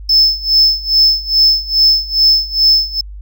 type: tone with tremolo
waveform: triangle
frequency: 5250 Hz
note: E8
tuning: 8 cents flat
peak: -4 dBFS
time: 0.09-3.01 s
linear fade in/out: 5 ms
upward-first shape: sine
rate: 2.4 Hz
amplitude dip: 90%
effects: added 50 Hz sine -27 dBFS peak until 3.21 s